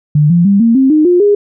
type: tone with pitch steps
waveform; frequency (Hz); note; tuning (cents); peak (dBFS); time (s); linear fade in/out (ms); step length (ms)
sine; 149.2 / 172.38 / 199.16 / 230.1 / 265.8 / 307.1 / 354.9 / 410; D3 / F3 / G3 / A#3 / C4 / D#4 / F4 / G#4; +28 / -22 / +28 / -22 / +27 / -23 / +28 / -22; -5; 0.15-1.35; 5; 150
effects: none